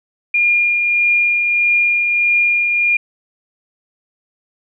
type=tone with tremolo; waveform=sine; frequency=2415 Hz; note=D7; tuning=48 cents sharp; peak=-10 dBFS; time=0.34-2.97 s; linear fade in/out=5 ms; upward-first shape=triangle; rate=1.6 Hz; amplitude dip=35%; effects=none